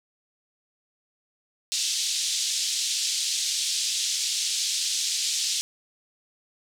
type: band-pass noise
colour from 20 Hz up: pink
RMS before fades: -27 dBFS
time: 1.72-5.61 s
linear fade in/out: 0 ms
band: 3500 to 8000 Hz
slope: 24 dB/octave
effects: none